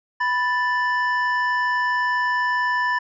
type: tone pair together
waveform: triangle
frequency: 987.8 / 1760.1 Hz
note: B5 / A6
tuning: 0 / 0 cents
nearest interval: minor seventh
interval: 1000 cents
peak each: -20 dBFS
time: 0.2-2.99 s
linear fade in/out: 10 ms
effects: resampled to 16000 Hz